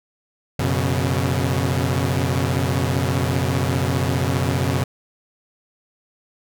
sawtooth chord, F# suspended fourth, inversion none, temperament equal with one note detuned, 90.65 / 123.47 / 138.59 Hz, F#2 / B2 / C#3, -35 / 0 / 0 cents, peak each -19 dBFS, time 0.59-4.84 s, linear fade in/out 5 ms, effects none

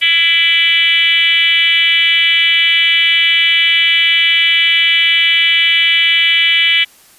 sine tone with frequency modulation, 2655 Hz, E7, 12 cents sharp, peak -8 dBFS, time 0.01-6.85 s, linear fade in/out 20 ms, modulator 328 Hz, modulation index 2.1, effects white hiss -45 dBFS RMS until 7.18 s + resampled to 32000 Hz

